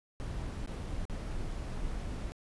brown noise with dropouts, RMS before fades -37 dBFS, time 0.2-2.32 s, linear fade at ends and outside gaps 0 ms, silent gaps 0.661-0.674 / 1.053-1.098 s, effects resampled to 24000 Hz

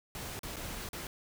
pink noise with dropouts, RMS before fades -41 dBFS, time 0.15-1.07 s, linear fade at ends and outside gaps 1 ms, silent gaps 0.392-0.432 / 0.56-0.566 / 0.889-0.931 s, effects none

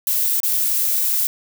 violet noise with dropouts, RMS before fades -19 dBFS, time 0.07-1.27 s, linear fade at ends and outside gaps 1 ms, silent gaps 0.402-0.432 s, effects none

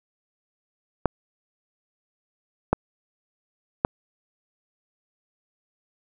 clicks, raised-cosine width 1 ms, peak -4 dBFS, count 3, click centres 1.057 / 2.73 / 3.849 s, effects none

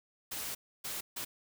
white noise bursts at uneven times, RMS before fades -39 dBFS, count 3, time 0.31-0.55 / 0.84-1.01 / 1.16-1.25 s, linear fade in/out 10 ms, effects none

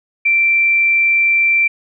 sine tone, 2349 Hz, D7, in tune, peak -10 dBFS, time 0.25-1.68 s, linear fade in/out 10 ms, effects none

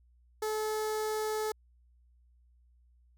sawtooth tone with notch filter, 431.3 Hz, A4, 35 cents flat, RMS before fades -33 dBFS, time 0.42-1.52 s, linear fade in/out 5 ms, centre 2700 Hz, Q 1.2, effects added 60 Hz sine -61 dBFS peak until 3.17 s

